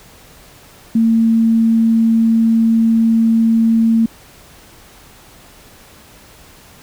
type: tone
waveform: sine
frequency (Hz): 226.5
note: A#3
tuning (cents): -50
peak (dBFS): -9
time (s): 0.95-4.06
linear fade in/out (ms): 5
effects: pink hiss -43 dBFS RMS until 6.82 s